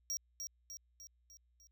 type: tone with echo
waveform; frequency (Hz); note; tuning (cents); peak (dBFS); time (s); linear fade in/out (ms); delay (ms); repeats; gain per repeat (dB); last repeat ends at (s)
square; 5660; F8; +22; -36; 0.1-0.17; 0; 300; 5; -5; 1.67
effects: added 60 Hz sine -70 dBFS peak until 1.71 s